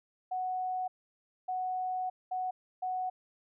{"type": "tone bursts at uneven times", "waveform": "sine", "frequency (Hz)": 740, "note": "F#5", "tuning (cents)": 0, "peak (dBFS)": -31, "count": 4, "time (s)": [[0.31, 0.88], [1.48, 2.1], [2.31, 2.51], [2.82, 3.1]], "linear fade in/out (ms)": 10, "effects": []}